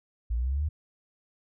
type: exponential sweep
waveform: sine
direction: up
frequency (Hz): 55 to 79.4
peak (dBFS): -25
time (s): 0.3-0.69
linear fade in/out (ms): 10
effects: none

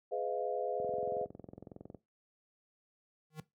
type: chord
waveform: sine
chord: F half-diminished seventh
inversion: first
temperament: just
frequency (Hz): 419.1 / 502.9 / 628.6 / 698.5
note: Ab4 / Cb5 / Eb5 / F5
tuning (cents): +16 / +31 / +18 / 0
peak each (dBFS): -38 / -37 / -40 / -39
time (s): 0.11-1.26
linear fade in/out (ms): 20
type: click train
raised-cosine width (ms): 2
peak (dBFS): -33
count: 26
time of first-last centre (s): 0.8-1.947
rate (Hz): 21.8
type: tone with exponential growth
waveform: square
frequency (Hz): 155.3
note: D#3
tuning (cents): -3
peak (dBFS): -38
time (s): 3.3-3.4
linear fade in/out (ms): 2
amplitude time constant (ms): 20
effects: noise-tail reverb RT60 0.2 s tail -18 dB re dry + high-pass 100 Hz 12 dB/octave

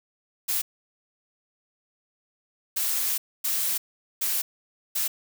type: noise bursts at uneven times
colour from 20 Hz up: blue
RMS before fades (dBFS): -26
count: 5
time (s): 0.48-0.62 / 2.76-3.18 / 3.44-3.78 / 4.21-4.42 / 4.95-5.08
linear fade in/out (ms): 10
effects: none

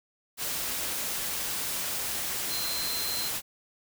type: tone in noise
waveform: sine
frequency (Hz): 4114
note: C8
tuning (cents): -30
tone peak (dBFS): -33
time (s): 2.48-3.31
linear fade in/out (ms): 50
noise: white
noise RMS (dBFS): -32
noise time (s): 0.37-3.42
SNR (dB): -4
effects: none

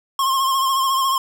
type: tone with vibrato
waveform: square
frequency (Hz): 1070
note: C6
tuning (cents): +38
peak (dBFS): -17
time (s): 0.19-1.18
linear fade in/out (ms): 2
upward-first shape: sine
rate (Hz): 14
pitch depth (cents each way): 43
effects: none

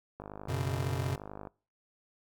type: click train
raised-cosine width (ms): 1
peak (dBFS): -28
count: 66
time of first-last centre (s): 0.2-1.472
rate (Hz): 51.1
type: chord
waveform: square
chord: F# suspended fourth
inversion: none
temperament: just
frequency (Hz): 92.5 / 123.33 / 138.75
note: F#2 / B2 / C#3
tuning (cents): 0 / -2 / +2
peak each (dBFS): -36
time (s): 0.48-1.16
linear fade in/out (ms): 10
effects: noise-tail reverb RT60 0.4 s tail -25 dB re dry

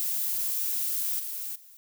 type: noise with level steps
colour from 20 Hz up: violet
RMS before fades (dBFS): -29 / -35 / -52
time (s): 0-1.77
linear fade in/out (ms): 0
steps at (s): 1.19 / 1.55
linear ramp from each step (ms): 10
effects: none

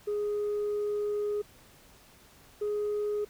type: tone pair in turn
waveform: sine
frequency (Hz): 415.3 / 417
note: G#4 / G#4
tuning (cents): 0 / +7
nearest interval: unison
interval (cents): 7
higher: second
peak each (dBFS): -26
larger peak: neither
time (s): 0.07-1.42 / 2.61-3.25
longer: first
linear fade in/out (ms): 10
effects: tanh soft clip ceiling -26 dBFS + pink hiss -57 dBFS RMS until 3.29 s

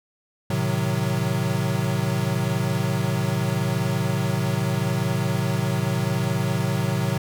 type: chord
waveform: square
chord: A diminished seventh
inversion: none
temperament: equal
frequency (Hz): 110 / 130.81 / 155.56 / 185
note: A2 / C3 / Eb3 / Gb3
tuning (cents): 0 / 0 / 0 / 0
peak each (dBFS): -28 / -26 / -29 / -28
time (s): 0.5-7.18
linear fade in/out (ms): 5
effects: none

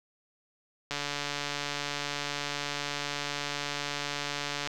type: click train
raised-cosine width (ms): 0.2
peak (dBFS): -15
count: 543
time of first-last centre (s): 0.91-4.674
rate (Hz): 144
effects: none

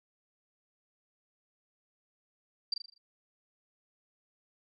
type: tone with echo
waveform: sine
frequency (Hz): 4699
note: D8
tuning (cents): 0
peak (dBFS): -27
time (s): 2.72-2.74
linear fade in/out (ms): 5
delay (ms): 40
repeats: 6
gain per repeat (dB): -6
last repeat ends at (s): 2.98
effects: none

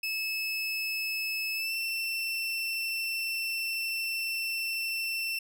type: tone with pitch glide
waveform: 30% pulse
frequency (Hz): 2600 to 2687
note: E7 to E7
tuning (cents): -24 to +33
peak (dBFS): -27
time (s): 0.03-5.39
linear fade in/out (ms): 5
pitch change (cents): +57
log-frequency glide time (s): 1.54-1.75
effects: none

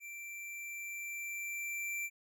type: tone with level ramp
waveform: square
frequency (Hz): 2349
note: D7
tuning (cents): 0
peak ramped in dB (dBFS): -45 to -36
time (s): 0-2.1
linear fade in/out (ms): 50
effects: none

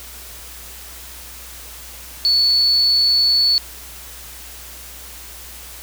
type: tone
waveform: sine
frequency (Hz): 4435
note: C#8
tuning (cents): 0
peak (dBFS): -12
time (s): 2.25-3.58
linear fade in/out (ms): 0
effects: added 60 Hz sine -41 dBFS peak until 5.82 s + white hiss -37 dBFS RMS until 5.82 s

